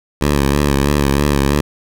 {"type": "tone with vibrato", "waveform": "10% pulse", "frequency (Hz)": 71, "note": "C#2", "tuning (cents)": 42, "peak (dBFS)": -4, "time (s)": [0.21, 1.61], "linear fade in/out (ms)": 5, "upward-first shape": "sine", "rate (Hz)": 3.1, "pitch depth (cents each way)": 57, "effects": []}